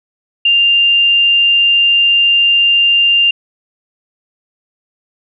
sine tone, 2794 Hz, F7, in tune, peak -7 dBFS, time 0.45-3.31 s, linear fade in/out 5 ms, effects none

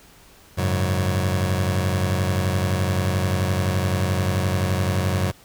sawtooth chord, F# suspended second, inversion none, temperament just, 92.5 / 104.06 / 138.75 Hz, F#2 / G#2 / C#3, 0 / +4 / +2 cents, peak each -17 / -22 / -23 dBFS, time 0.57-5.32 s, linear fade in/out 20 ms, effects pink hiss -50 dBFS RMS until 5.44 s

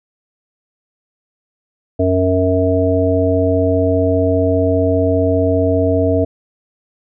harmonic tone, 92.5 Hz, F#2, in tune, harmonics 1 / 3 / 5 / 7, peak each -17 / -17 / -17 / -17 dBFS, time 1.99-6.25 s, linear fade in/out 10 ms, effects none

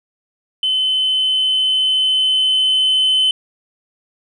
sine tone with level ramp, 3047 Hz, G7, 50 cents flat, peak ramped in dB -13 to -9 dBFS, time 0.63-3.31 s, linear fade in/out 2 ms, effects tanh soft clip ceiling -10 dBFS

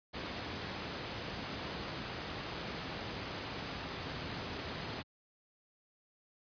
pink noise, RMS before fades -40 dBFS, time 0.13-5.03 s, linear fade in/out 20 ms, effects high-pass 80 Hz 12 dB/octave + resampled to 11025 Hz

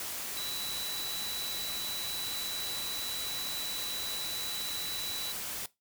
sine tone in noise, 3951 Hz, B7, in tune, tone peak -36 dBFS, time 0.37-5.32 s, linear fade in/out 2 ms, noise white, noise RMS -38 dBFS, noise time 0-5.66 s, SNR -1 dB, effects noise-tail reverb RT60 0.2 s tail -19 dB re dry

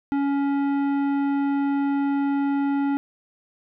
sine tone with tanh clipping, 280.1 Hz, C#4, 18 cents sharp, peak -22 dBFS, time 0.12-2.97 s, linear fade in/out 0 ms, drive 13 dB, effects none

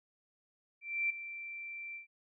sine tone with ADSR envelope, 2348 Hz, D7, 1 cent flat, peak -28 dBFS, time 0.81-2.07 s, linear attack 290 ms, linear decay 6 ms, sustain -13 dB, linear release 120 ms, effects none

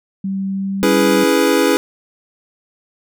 sine tone with pitch glide, 193.7 to 196.63 Hz, G3 to G3, -20 to +6 cents, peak -18 dBFS, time 0.24-1.24 s, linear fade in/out 5 ms, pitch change +26 cents, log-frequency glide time 0.5-0.97 s
square chord, C# minor seventh, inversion none, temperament equal with one note detuned, 279.9 / 329.6 / 415.3 / 493.9 Hz, C#4 / E4 / G#4 / B4, +17 / 0 / 0 / 0 cents, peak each -18 dBFS, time 0.83-1.77 s, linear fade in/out 0 ms
effects none

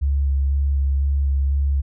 sine tone with vibrato, 69.3 Hz, C#2, in tune, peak -16 dBFS, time 0.01-1.82 s, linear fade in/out 20 ms, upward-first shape square, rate 2 Hz, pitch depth 14 cents each way, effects none

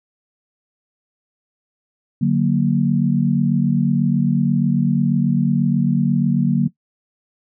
sine chord, D augmented, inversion none, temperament equal, 146.83 / 185 / 233.1 Hz, D3 / F#3 / A#3, 0 / 0 / 0 cents, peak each -18 dBFS, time 2.21-6.68 s, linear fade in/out 10 ms, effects noise-tail reverb RT60 0.1 s tail -18 dB re dry

